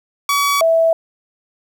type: tone pair in turn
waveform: sawtooth / sine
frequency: 1136 / 656.2 Hz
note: C#6 / E5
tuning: +42 / -8 cents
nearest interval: minor seventh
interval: 950 cents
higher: first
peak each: -10 dBFS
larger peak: neither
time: 0.29-0.61 / 0.61-0.93 s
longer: neither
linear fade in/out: 2 ms
effects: 8-bit